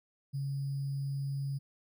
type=tone with sample-and-hold; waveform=sine; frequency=138.59 Hz; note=C#3; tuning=in tune; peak=-32 dBFS; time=0.33-1.59 s; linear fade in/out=20 ms; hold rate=4900 Hz; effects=none